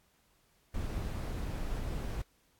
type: noise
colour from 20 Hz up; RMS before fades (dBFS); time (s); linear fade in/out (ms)
brown; -36; 0.74-2.22; 5
effects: pink hiss -70 dBFS RMS until 2.59 s + AAC 64 kbps